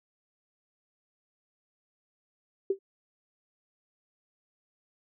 sine tone with exponential decay, 389.6 Hz, G4, 11 cents flat, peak -20 dBFS, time 2.7-2.79 s, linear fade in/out 5 ms, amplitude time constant 18 ms, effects none

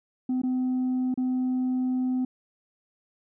sine tone with dropouts, 255 Hz, C4, 44 cents flat, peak -21 dBFS, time 0.29-2.25 s, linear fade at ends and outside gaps 5 ms, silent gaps 0.418-0.434 / 1.142-1.175 s, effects tanh soft clip ceiling -22 dBFS

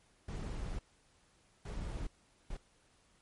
brown noise bursts at uneven times, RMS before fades -40 dBFS, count 3, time 0.28-0.79 / 1.65-2.07 / 2.5-2.57 s, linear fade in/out 5 ms, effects pink hiss -69 dBFS RMS until 3.21 s + MP3 48 kbps

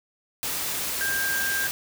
sine tone in noise, 1595 Hz, G6, 30 cents sharp, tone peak -25 dBFS, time 1.01-1.67 s, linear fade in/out 0 ms, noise white, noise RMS -29 dBFS, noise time 0.43-1.71 s, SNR +1 dB, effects none

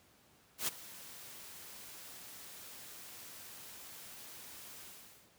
white noise with ADSR envelope, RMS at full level -33 dBFS, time 0.58-5.31 s, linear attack 98 ms, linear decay 16 ms, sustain -18 dB, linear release 490 ms, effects pink hiss -66 dBFS RMS until 5.38 s + high-pass 80 Hz 12 dB/octave

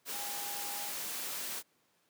sine tone in noise, 814 Hz, G#5, 35 cents flat, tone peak -45 dBFS, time 0.11-0.92 s, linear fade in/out 50 ms, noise white, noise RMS -39 dBFS, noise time 0.05-1.63 s, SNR -9 dB, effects pink hiss -72 dBFS RMS until 2.09 s + high-pass 200 Hz 12 dB/octave

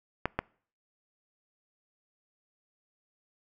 clicks, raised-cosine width 0.5 ms, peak -12 dBFS, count 2, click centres 0.256 / 0.39 s, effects noise-tail reverb RT60 0.5 s tail -25 dB re dry

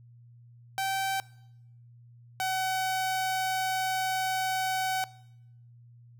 sawtooth tone pair in turn, 774 / 754.6 Hz, G5 / F#5, -22 / +34 cents, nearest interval unison, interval 44 cents, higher first, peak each -24 dBFS, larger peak neither, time 0.78-1.2 / 2.4-5.04 s, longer second, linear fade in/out 0 ms, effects noise-tail reverb RT60 0.8 s tail -21 dB re dry + added 119 Hz sine -51 dBFS peak until 6.19 s

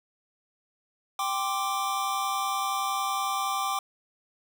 square chord, G suspended fourth, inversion none, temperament just, 784 / 1045.3 / 1176 Hz, G5 / C6 / D6, 0 / -2 / +2 cents, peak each -32 / -35 / -30 dBFS, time 1.19-3.79 s, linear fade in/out 2 ms, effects none

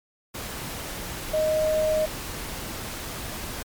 sine tone in noise, 622.3 Hz, D#5, in tune, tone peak -20 dBFS, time 1.33-2.06 s, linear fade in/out 10 ms, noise pink, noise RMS -34 dBFS, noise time 0.34-3.63 s, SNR +11 dB, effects MP3 96 kbps

